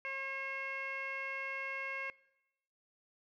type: tone with low-pass filter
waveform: 15% pulse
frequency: 540 Hz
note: C#5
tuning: 45 cents flat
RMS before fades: -40 dBFS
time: 0.05-2.1 s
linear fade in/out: 0 ms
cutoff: 2400 Hz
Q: 8.7
effects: noise-tail reverb RT60 0.9 s tail -22 dB re dry